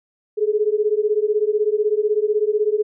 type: beating tone pair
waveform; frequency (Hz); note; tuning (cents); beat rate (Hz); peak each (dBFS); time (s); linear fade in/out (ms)
sine; 415.3 / 431.3; G#4 / A4; 0 / -35; 16; -19; 0.37-2.83; 20
effects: none